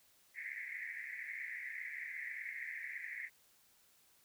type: band-pass noise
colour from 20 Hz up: pink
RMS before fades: -45 dBFS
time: 0.34-3.3 s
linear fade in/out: 50 ms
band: 1800 to 2200 Hz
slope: 96 dB/octave
effects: white hiss -69 dBFS RMS until 4.24 s